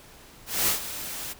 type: noise with ADSR envelope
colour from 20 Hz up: white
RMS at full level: -22 dBFS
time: 0.46-1.34 s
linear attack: 210 ms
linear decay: 120 ms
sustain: -13 dB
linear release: 22 ms
effects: pink hiss -50 dBFS RMS until 1.39 s